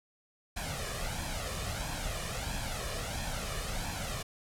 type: noise with flanger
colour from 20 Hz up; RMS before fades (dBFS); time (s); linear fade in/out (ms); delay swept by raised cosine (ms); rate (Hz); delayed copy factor
pink; -36; 0.56-4.23; 10; 1.2 to 1.71; 1.5; +0.65
effects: low-pass 11000 Hz 12 dB/octave